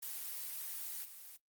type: noise with level steps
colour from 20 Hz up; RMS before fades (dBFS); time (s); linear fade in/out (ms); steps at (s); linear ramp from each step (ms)
blue; -43 / -52; 0.02-1.37; 10; 1.04; 5
effects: noise-tail reverb RT60 0.1 s tail -18 dB re dry + Opus 32 kbps